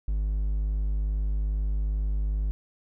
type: tone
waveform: triangle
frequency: 51.2 Hz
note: G#1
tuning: 24 cents flat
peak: -22 dBFS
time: 0.08-2.51 s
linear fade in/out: 0 ms
effects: none